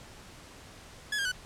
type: tone with pitch steps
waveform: sawtooth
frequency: 1693 / 1608 / 1493 Hz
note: G#6 / G6 / F#6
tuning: +33 / +44 / +15 cents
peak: -25 dBFS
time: 1.12-1.318 s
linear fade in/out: 5 ms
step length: 66 ms
effects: pink hiss -50 dBFS RMS until 1.45 s + low-pass 9000 Hz 12 dB/octave